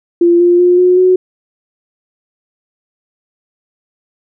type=tone with pitch steps; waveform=sine; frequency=344.5 / 350.3 / 356.2 / 362.3 / 368.4 Hz; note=F4 / F4 / F4 / F#4 / F#4; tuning=-24 / +5 / +34 / -36 / -7 cents; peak=-5 dBFS; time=0.21-1.16 s; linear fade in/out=5 ms; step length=190 ms; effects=none